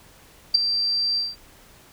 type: tone with ADSR envelope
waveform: sine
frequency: 4699 Hz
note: D8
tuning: in tune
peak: -9 dBFS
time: 0.54-1.36 s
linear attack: 11 ms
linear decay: 10 ms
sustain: -11 dB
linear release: 190 ms
effects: pink hiss -51 dBFS RMS until 1.92 s